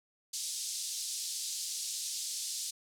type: band-pass noise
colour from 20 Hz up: pink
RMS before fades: -38 dBFS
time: 0.33-2.71 s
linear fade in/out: 10 ms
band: 4300 to 9900 Hz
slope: 24 dB/octave
effects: none